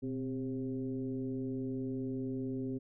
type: tone with frequency modulation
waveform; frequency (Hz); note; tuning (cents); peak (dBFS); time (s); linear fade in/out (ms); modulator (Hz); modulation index
sine; 260.8; C4; -5; -34; 0.02-2.79; 20; 138; 0.94
effects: none